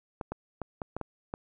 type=clicks; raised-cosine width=1 ms; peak=-20 dBFS; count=7; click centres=0.212 / 0.32 / 0.617 / 0.818 / 0.966 / 1.013 / 1.339 s; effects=none